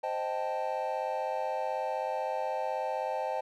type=chord; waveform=triangle; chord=A half-diminished seventh; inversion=first; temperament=equal; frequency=523.3 / 622.3 / 784 / 880 Hz; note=C5 / Eb5 / G5 / A5; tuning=0 / 0 / 0 / 0 cents; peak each=-34 dBFS; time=0.03-3.41 s; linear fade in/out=10 ms; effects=none